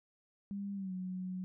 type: tone with pitch glide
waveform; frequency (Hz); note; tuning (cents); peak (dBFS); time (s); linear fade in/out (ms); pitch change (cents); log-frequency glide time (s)
sine; 200 to 184.46; G3 to F#3; +35 to -5; -37; 0.51-1.44; 0; -140; 0.74-0.93
effects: none